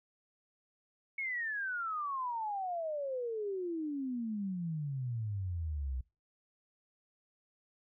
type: exponential sweep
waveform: sine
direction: down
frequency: 2217 to 61.74 Hz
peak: -34 dBFS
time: 1.18-6.01 s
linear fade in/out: 5 ms
effects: noise-tail reverb RT60 0.3 s tail -24 dB re dry